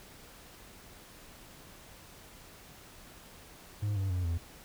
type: tone with pitch steps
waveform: triangle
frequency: 103.83 / 96.88 / 90.39 / 84.34 Hz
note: G#2 / G2 / F#2 / E2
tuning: 0 / -20 / -40 / +40 cents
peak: -27 dBFS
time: 3.82-4.38 s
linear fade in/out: 10 ms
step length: 140 ms
effects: pink hiss -53 dBFS RMS until 4.64 s